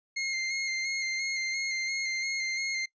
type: tone with vibrato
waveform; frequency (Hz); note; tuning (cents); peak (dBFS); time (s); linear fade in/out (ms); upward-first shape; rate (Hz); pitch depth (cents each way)
sawtooth; 2122; C7; +24; -26; 0.16-2.86; 10; square; 2.9; 23
effects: noise-tail reverb RT60 0.1 s tail -20 dB re dry + resampled to 16000 Hz